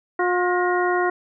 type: harmonic tone with a mistuned harmonic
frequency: 357.8 Hz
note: F4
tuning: 42 cents sharp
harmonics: 1 / 2 / 3 / 4 / 5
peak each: -21 / -24 / -26 / -27 / -28 dBFS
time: 0.19-1.1 s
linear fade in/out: 5 ms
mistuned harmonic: 5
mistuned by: +82 cents
effects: none